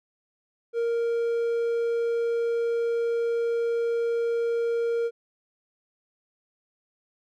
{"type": "tone", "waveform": "triangle", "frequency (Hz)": 466.2, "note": "A#4", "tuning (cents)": 0, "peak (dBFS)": -21, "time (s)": [0.73, 5.11], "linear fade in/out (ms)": 50, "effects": []}